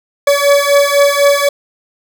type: beating tone pair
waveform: 40% pulse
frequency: 566 / 570 Hz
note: C#5 / C#5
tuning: +36 / +48 cents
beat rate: 4 Hz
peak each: -10 dBFS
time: 0.27-1.49 s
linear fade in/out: 5 ms
effects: none